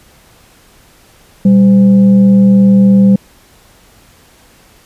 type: tone with frequency modulation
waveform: sine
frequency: 196 Hz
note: G3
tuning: in tune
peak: -3 dBFS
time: 1.45-3.16 s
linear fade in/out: 5 ms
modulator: 315 Hz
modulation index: 0.31
effects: pink hiss -45 dBFS RMS until 4.85 s + resampled to 32000 Hz